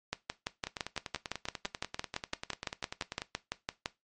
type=two click trains; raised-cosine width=0.2 ms; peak=-15 / -19 dBFS; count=23 / 27; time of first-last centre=0.13-3.859 / 0.67-3.219 s; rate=5.9 / 10.2 Hz; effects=noise-tail reverb RT60 0.2 s tail -17 dB re dry + MP3 48 kbps